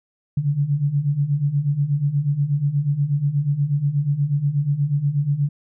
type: beating tone pair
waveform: sine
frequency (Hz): 138.5 / 146.8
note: C#3 / D3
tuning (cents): -1 / 0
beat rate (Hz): 8.3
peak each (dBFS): -23 / -19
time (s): 0.37-5.49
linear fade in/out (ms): 5
effects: none